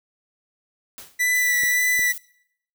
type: noise with exponential decay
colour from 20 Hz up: white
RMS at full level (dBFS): -36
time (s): 0.98-1.27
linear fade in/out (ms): 0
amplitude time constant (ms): 61
type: tone with vibrato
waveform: 45% pulse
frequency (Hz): 1975.5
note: B6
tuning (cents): 0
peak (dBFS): -18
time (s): 1.19-2.13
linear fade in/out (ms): 20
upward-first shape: sine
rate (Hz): 1.8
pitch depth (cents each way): 16
type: noise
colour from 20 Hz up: violet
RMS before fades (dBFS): -34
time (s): 1.35-2.18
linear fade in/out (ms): 2
type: clicks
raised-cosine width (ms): 2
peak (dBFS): -25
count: 2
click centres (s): 1.635 / 1.993
effects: noise-tail reverb RT60 0.7 s tail -23 dB re dry